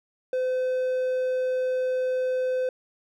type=tone; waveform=triangle; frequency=511 Hz; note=C5; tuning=41 cents flat; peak=-21 dBFS; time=0.33-2.69 s; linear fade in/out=2 ms; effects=none